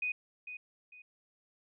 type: tone with echo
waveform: sine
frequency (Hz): 2489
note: D#7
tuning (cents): 0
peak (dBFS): -31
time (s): 0.02-0.12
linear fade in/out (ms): 5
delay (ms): 450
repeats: 2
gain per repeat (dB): -10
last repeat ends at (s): 1.02
effects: none